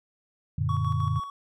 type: chord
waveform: sine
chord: Gb augmented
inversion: none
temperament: equal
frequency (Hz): 92.5 / 116.54 / 146.83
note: Gb2 / Bb2 / D3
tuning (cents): 0 / 0 / 0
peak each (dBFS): -28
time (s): 0.58-1.2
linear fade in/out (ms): 5
type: tone with tremolo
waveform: triangle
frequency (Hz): 1121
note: C#6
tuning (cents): +19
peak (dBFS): -28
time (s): 0.69-1.3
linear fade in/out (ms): 2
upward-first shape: square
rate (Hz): 6.4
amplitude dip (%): 50
effects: none